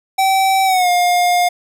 square tone with pitch glide, 770 to 710.2 Hz, G5 to F5, -31 to +29 cents, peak -12 dBFS, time 0.18-1.49 s, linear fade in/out 10 ms, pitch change -140 cents, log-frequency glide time 0.65-0.89 s, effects none

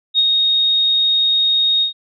sine tone with ADSR envelope, 3729 Hz, A#7, in tune, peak -9 dBFS, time 0.14-1.93 s, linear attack 46 ms, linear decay 37 ms, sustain -3 dB, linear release 110 ms, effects none

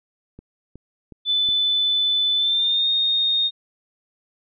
click train, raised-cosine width 3 ms, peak -27 dBFS, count 4, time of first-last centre 0.39-1.489 s, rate 2.73 Hz
sine tone with pitch glide, 3505 to 3692 Hz, A7 to A#7, -7 to -17 cents, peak -17 dBFS, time 1.25-3.51 s, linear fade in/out 50 ms, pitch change +90 cents, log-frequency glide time 2.36-2.89 s
effects none

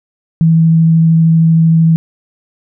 sine tone with vibrato, 163.1 Hz, E3, 18 cents flat, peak -5 dBFS, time 0.41-1.96 s, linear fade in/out 0 ms, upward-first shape sine, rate 13 Hz, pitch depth 8 cents each way, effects none

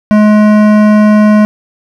sine tone with hard clipping, 211.5 Hz, G#3, 32 cents sharp, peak -5 dBFS, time 0.11-1.45 s, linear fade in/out 0 ms, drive 15 dB, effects none

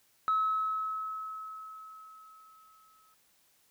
sine tone with exponential decay, 1290 Hz, E6, 38 cents flat, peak -23 dBFS, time 0.28-3.14 s, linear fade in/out 0 ms, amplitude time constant 620 ms, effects tanh soft clip ceiling -21 dBFS + white hiss -68 dBFS RMS until 3.7 s

